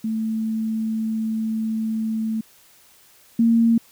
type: tone pair in turn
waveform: sine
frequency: 221.1 / 230.1 Hz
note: A3 / A#3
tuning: +9 / -22 cents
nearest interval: minor second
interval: 69 cents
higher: second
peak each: -21 / -13 dBFS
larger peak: second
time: 0.04-2.41 / 3.39-3.78 s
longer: first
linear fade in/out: 5 ms
effects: white hiss -53 dBFS RMS until 3.91 s